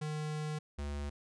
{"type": "tone pair in turn", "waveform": "square", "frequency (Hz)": [152.6, 72.02], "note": ["D#3", "D2"], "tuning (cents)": [-33, -33], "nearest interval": "octave + minor second", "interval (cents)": 1300, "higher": "first", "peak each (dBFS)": [-36, -37], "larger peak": "first", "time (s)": [[0.01, 0.59], [0.78, 1.1]], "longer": "first", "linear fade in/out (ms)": 10, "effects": ["resampled to 22050 Hz"]}